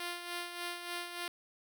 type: tone with tremolo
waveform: 5% pulse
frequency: 349.2 Hz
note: F4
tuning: in tune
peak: -25 dBFS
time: 0-1.28 s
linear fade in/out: 2 ms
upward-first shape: sine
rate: 3.4 Hz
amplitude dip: 55%
effects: none